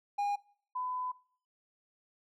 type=tone pair in turn; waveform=triangle / sine; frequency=814 / 1005.2 Hz; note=G#5 / B5; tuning=-35 / +30 cents; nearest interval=major third; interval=365 cents; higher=second; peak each=-27 / -33 dBFS; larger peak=first; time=0.18-0.36 / 0.75-1.12 s; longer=second; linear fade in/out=10 ms; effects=noise-tail reverb RT60 0.5 s tail -22 dB re dry